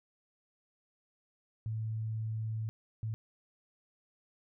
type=tone bursts at uneven times; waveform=sine; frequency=110.4 Hz; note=A2; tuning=6 cents sharp; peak=-33 dBFS; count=2; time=1.66-2.69 / 3.03-3.14 s; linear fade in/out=0 ms; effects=none